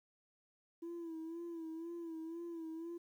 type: tone with vibrato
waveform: sine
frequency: 331.4 Hz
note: E4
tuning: 9 cents sharp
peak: -40 dBFS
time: 0.82-2.98 s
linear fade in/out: 10 ms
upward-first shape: sine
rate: 2 Hz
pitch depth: 58 cents each way
effects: tanh soft clip ceiling -41 dBFS + 12-bit